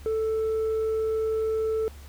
sine tone with tanh clipping, 440.9 Hz, A4, 4 cents sharp, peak -24 dBFS, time 0.06-1.88 s, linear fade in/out 0 ms, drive 2 dB, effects added 71 Hz sine -42 dBFS peak until 2.08 s + pink hiss -52 dBFS RMS until 2.08 s

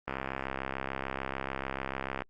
click train, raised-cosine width 0.5 ms, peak -18 dBFS, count 144, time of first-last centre 0.08-2.221 s, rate 66.8 Hz, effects Opus 24 kbps

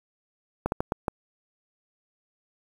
slowing click train, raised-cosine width 1 ms, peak -11 dBFS, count 5, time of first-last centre 0.66-1.082 s, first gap 61 ms, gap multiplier 1.38, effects 7-bit

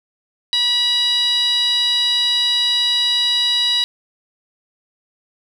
15% pulse tone with band-pass filter, 971 Hz, B5, 30 cents flat, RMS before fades -17 dBFS, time 0.53-3.84 s, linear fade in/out 0 ms, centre 4200 Hz, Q 8.1, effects none

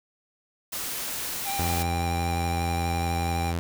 white noise, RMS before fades -32 dBFS, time 0.72-1.83 s, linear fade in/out 10 ms
square tone with vibrato, 793 Hz, G5, 20 cents sharp, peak -30 dBFS, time 1.44-3.54 s, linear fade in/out 50 ms, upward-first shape sine, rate 12 Hz, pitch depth 23 cents each way
sawtooth tone with pitch glide, 85.2 to 84.46 Hz, F2 to E2, -42 to +43 cents, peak -22 dBFS, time 1.59-3.59 s, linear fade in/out 0 ms, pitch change -15 cents, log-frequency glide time 1.97-3.34 s
effects none

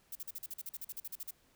violet noise bursts, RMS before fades -42 dBFS, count 16, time 0.12-1.309 s, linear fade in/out 5 ms, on 34 ms, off 43 ms, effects pink hiss -69 dBFS RMS until 1.55 s

